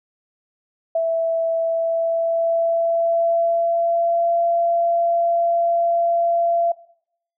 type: tone with pitch glide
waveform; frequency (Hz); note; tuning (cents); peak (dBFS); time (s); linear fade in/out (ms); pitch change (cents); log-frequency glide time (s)
sine; 659.3 to 681.8; E5 to F5; 0 to -42; -16; 0.95-6.72; 5; +58; 1.58-4.39
effects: noise-tail reverb RT60 0.7 s tail -20 dB re dry